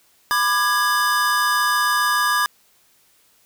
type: chord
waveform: square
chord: G# diminished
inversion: first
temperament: just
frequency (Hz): 996.7 / 1196.1 / 1661.2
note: B5 / D6 / G#6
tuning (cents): +16 / +31 / 0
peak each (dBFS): -25 / -21 / -21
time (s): 0.31-2.46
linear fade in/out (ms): 0
effects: white hiss -58 dBFS RMS until 3.45 s